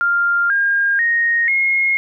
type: tone with pitch steps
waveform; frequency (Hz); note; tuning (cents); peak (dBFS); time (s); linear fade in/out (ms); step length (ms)
sine; 1396.9 / 1613.9 / 1864.6 / 2154; F6 / G6 / A#6 / C7; 0 / +50 / 0 / +50; -13; 0.01-1.97; 0; 490
effects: none